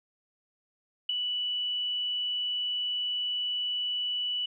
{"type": "tone with ADSR envelope", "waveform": "sine", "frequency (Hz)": 2960, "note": "F#7", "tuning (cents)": 0, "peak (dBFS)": -22, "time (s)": [1.09, 4.46], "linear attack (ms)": 6, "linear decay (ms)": 6, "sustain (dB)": -6, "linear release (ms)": 7, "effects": []}